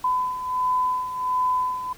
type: beating tone pair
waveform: sine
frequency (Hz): 1007 / 1008.4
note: B5 / B5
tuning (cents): +33 / +36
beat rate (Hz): 1.4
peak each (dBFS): -28 / -22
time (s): 0.04-1.93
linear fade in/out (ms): 5
effects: pink hiss -48 dBFS RMS until 1.97 s